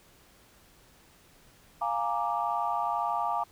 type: chord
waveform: sine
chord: Bb dominant seventh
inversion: second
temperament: equal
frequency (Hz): 698.5 / 830.6 / 932.3 / 1174.7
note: F5 / Ab5 / Bb5 / D6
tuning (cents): 0 / 0 / 0 / 0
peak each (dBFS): -32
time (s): 1.81-3.44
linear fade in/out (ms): 10
effects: tanh soft clip ceiling -16 dBFS + pink hiss -59 dBFS RMS until 3.51 s